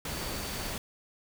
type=tone in noise; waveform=sine; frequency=4553 Hz; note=C#8; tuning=45 cents sharp; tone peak=-46 dBFS; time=0.1-0.71 s; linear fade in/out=2 ms; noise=pink; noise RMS=-36 dBFS; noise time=0.05-0.78 s; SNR=-13 dB; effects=none